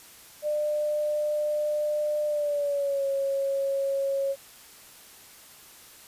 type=tone with pitch glide; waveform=sine; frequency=599 to 549.3 Hz; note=D5 to C#5; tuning=+34 to -16 cents; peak=-24 dBFS; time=0.42-4.36 s; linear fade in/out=50 ms; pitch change=-150 cents; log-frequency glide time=2.26-3.06 s; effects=white hiss -50 dBFS RMS until 6.07 s + resampled to 32000 Hz